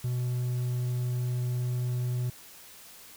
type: tone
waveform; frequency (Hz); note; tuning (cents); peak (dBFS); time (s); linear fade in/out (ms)
triangle; 123.7; B2; +3; -25; 0.04-2.3; 5
effects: white hiss -50 dBFS RMS until 3.16 s